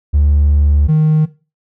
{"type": "tone pair in turn", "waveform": "triangle", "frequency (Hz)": [73, 155.06], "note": ["D2", "D#3"], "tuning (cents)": [-10, -6], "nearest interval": "octave + minor second", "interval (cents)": 1304, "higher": "second", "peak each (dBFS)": -5, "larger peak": "neither", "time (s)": [[0.13, 0.88], [0.88, 1.26]], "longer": "first", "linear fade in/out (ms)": 20, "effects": ["noise-tail reverb RT60 0.3 s tail -18 dB re dry", "tanh soft clip ceiling -3 dBFS"]}